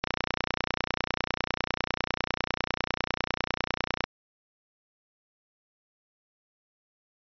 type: click train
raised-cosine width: 0.3 ms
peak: -9 dBFS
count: 121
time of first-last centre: 0.04-4.04 s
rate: 30 Hz
effects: resampled to 11025 Hz